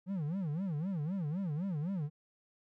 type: tone with vibrato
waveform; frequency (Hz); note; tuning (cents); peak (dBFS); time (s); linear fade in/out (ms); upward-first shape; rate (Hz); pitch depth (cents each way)
triangle; 170; F3; -46; -31; 0.06-2.1; 50; sine; 3.9; 280
effects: none